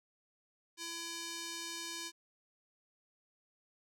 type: tone with band-pass filter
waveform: square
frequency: 335.9 Hz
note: E4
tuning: 33 cents sharp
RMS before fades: -43 dBFS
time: 0.77-2.12 s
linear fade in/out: 50 ms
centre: 5500 Hz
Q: 1.1
effects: none